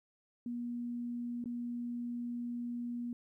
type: tone with dropouts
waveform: sine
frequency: 240 Hz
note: B3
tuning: 49 cents flat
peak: -36 dBFS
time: 0.46-3.13 s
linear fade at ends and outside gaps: 2 ms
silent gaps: 1.441-1.457 s
effects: 13-bit